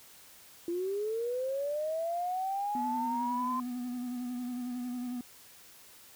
sine linear sweep, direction up, 336.5 to 1040 Hz, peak -30 dBFS, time 0.68-3.6 s, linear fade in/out 2 ms
triangle tone with vibrato, 246.9 Hz, B3, in tune, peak -32 dBFS, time 2.75-5.21 s, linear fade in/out 2 ms, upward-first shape sine, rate 11 Hz, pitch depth 33 cents each way
effects tanh soft clip ceiling -21 dBFS + white hiss -55 dBFS RMS until 6.15 s

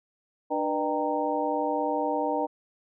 sine tone cluster, 298.1 / 486.9 / 607 / 785 / 926 Hz, D4 / B4 / D#5 / G5 / A#5, +26 / -25 / -43 / +2 / -12 cents, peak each -31 dBFS, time 0.5-2.47 s, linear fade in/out 20 ms, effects none

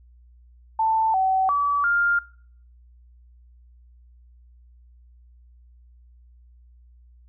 sine tone with pitch steps, 887 / 760 / 1147 / 1402 Hz, A5 / F#5 / D6 / F6, +14 / +46 / -41 / +6 cents, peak -18 dBFS, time 0.79-2.19 s, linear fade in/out 5 ms, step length 350 ms, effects noise-tail reverb RT60 0.6 s tail -23 dB re dry + added 60 Hz sine -49 dBFS peak until 7.28 s

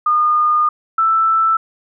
sine tone pair in turn, 1220 / 1323.8 Hz, D#6 / E6, -34 / +7 cents, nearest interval minor second, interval 141 cents, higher second, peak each -11 dBFS, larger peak neither, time 0.06-0.69 / 0.98-1.57 s, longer first, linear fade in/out 5 ms, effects none

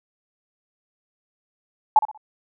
sine tone with echo, 859 Hz, A5, 42 cents flat, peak -9 dBFS, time 1.96-1.99 s, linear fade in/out 2 ms, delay 62 ms, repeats 3, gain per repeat -11 dB, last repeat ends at 2.176 s, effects none

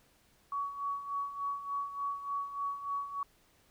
sine tone with tremolo, 1126 Hz, C#6, 27 cents sharp, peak -31 dBFS, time 0.52-3.23 s, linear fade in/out 2 ms, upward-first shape sine, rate 3.4 Hz, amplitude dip 70%, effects pink hiss -67 dBFS RMS until 3.7 s

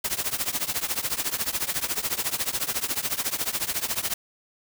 white noise with tremolo, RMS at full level -24 dBFS, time 0.04-4.14 s, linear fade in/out 5 ms, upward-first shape triangle, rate 14 Hz, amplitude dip 95%, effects none

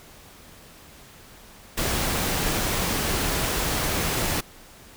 pink noise, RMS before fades -25 dBFS, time 1.77-4.41 s, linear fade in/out 10 ms, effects pink hiss -48 dBFS RMS until 4.96 s

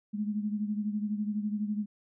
sine beating tone pair, 207.7 / 219.7 Hz, G#3 / A3, 0 / -2 cents, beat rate 12 Hz, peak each -30 / -36 dBFS, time 0.13-1.86 s, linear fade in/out 20 ms, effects none

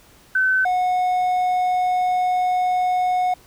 sine / triangle tone pair in turn, 1524 / 730.1 Hz, G6 / F#5, -49 / -23 cents, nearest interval octave + minor second, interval 1274 cents, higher first, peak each -15 dBFS, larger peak neither, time 0.35-0.65 / 0.65-3.34 s, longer second, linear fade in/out 5 ms, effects pink hiss -51 dBFS RMS until 3.46 s

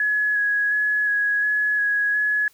sine tone with vibrato, 1680 Hz, G#6, 19 cents sharp, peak -18 dBFS, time 0-2.48 s, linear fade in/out 2 ms, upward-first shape square, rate 1.4 Hz, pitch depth 14 cents each way, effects white hiss -57 dBFS RMS until 2.53 s

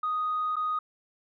sine tone with dropouts, 1244.5 Hz, D#6, in tune, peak -25 dBFS, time 0.03-0.79 s, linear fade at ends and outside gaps 5 ms, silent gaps 0.558-0.565 s, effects tanh soft clip ceiling -22 dBFS

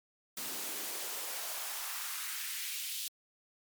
white noise with high-pass filter sweep, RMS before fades -39 dBFS, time 0.37-3.08 s, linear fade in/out 2 ms, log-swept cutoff 200 to 3500 Hz, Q 1.6, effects MP3 96 kbps

